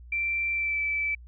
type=tone with pitch glide; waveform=sine; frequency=2349 to 2315 Hz; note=D7 to D7; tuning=0 to -25 cents; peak=-25 dBFS; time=0.12-1.15 s; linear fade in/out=5 ms; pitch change=-25 cents; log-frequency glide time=0.52-0.8 s; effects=added 60 Hz sine -44 dBFS peak until 1.27 s